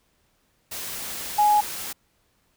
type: tone in noise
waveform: sine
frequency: 836 Hz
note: G#5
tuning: 11 cents sharp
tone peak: -15 dBFS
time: 1.38-1.61 s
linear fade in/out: 10 ms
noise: white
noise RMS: -33 dBFS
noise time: 0.71-1.93 s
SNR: +15 dB
effects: pink hiss -67 dBFS RMS until 2.56 s